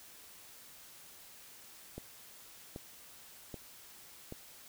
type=click train; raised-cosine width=2 ms; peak=-29 dBFS; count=4; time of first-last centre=1.98-4.324 s; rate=1.28 Hz; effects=white hiss -55 dBFS RMS until 4.68 s